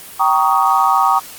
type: chord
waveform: sine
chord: Eb dominant seventh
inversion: first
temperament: just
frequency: 777.8 / 933.4 / 1120.1 / 1244.5 Hz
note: G5 / Bb5 / Db6 / Eb6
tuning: -14 / +2 / +18 / 0 cents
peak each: -16 dBFS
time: 0.19-1.2 s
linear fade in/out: 20 ms
effects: white hiss -35 dBFS RMS until 1.38 s + Opus 32 kbps